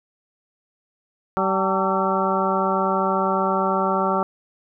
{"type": "harmonic tone with a mistuned harmonic", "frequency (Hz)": 191.8, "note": "G3", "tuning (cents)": -37, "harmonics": [1, 2, 3, 4, 5, 6, 7], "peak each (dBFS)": [-26, -26, -26, -26, -26, -26, -26], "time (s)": [1.37, 4.23], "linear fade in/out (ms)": 0, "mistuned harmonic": 5, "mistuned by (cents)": -110, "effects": []}